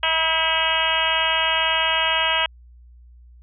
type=harmonic tone with a mistuned harmonic; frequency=322 Hz; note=E4; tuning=41 cents flat; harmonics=2 / 3 / 4 / 5 / 6 / 7 / 8 / 9 / 10; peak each=-29 / -25 / -29 / -27 / -29 / -29 / -27 / -23 / -26 dBFS; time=0.03-2.46 s; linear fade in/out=2 ms; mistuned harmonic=6; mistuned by=+42 cents; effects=added 60 Hz sine -44 dBFS peak until 3.42 s